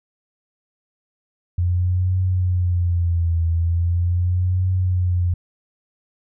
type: tone with vibrato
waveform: sine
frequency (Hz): 87.7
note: F2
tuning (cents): +8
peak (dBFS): -16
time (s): 1.58-5.34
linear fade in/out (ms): 5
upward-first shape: triangle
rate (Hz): 0.4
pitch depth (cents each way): 100
effects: none